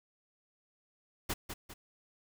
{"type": "noise with echo", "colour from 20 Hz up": "pink", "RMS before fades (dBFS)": -34, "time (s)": [1.29, 1.34], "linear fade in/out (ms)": 10, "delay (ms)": 200, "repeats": 2, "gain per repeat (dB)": -7, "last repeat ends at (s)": 1.74, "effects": []}